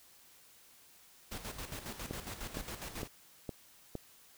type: noise with tremolo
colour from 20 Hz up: pink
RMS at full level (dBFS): -42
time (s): 1.31-3.08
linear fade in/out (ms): 10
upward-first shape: square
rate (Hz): 7.3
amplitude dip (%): 60
type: click train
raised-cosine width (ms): 2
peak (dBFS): -25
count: 5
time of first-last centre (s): 2.11-3.953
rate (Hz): 2.17
effects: white hiss -61 dBFS RMS until 4.37 s